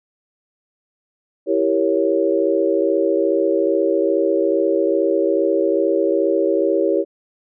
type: chord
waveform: sine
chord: E diminished seventh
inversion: none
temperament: equal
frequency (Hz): 329.6 / 392 / 466.2 / 554.4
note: E4 / G4 / Bb4 / Db5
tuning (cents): 0 / 0 / 0 / 0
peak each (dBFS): -20 / -19 / -22 / -20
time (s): 1.46-7.05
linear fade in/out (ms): 50
effects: none